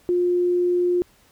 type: tone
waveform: sine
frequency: 354.8 Hz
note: F4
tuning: 27 cents sharp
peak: -17 dBFS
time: 0.09-1.02 s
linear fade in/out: 0 ms
effects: pink hiss -57 dBFS RMS until 1.31 s